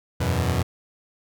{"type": "chord", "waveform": "sawtooth", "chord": "E suspended second", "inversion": "none", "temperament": "equal", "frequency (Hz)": [82.41, 92.5, 123.47], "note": ["E2", "F#2", "B2"], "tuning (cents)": [0, 0, 0], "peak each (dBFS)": -21, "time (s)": [0.2, 0.63], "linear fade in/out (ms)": 10, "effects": []}